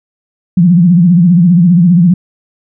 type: tone with vibrato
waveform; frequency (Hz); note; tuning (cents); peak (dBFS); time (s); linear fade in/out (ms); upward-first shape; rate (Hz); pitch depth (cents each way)
sine; 174.6; F3; 0; -3; 0.57-2.14; 5; sine; 15; 120
effects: none